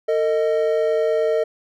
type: tone pair together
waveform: triangle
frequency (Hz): 451.6 / 622.3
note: A4 / D#5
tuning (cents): +45 / 0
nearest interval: tritone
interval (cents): 555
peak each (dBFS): -17 / -18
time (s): 0.08-1.44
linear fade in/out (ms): 10
effects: none